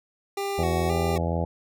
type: tone with vibrato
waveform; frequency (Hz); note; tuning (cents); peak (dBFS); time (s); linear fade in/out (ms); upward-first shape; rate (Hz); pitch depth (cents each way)
25% pulse; 385.3; G4; -30; -23; 0.37-1.18; 5; square; 1.9; 55
type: harmonic tone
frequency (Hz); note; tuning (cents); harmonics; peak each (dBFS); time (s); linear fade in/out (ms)
83.9; E2; +31; 1 / 2 / 3 / 4 / 5 / 6 / 7 / 8 / 9 / 10; -27 / -29 / -36 / -36 / -38 / -33 / -34 / -35 / -39 / -36; 0.58-1.45; 5
effects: none